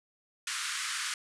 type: band-pass noise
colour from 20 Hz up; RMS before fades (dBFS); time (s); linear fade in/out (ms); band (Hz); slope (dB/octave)
pink; -35; 0.47-1.14; 2; 1200 to 10000; 48
effects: none